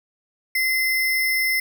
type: tone with sample-and-hold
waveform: sine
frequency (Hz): 2062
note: C7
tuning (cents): -26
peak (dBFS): -18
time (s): 0.55-1.6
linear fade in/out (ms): 5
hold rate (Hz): 7350
effects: none